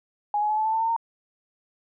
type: tone with pitch steps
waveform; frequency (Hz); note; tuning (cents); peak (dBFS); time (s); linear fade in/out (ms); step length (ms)
sine; 830.6 / 842.7 / 854.9 / 867.4 / 880 / 892.8 / 905.8 / 919; G#5 / G#5 / G#5 / A5 / A5 / A5 / A#5 / A#5; 0 / +25 / +50 / -25 / 0 / +25 / -50 / -25; -21; 0.34-0.964; 2; 78
effects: none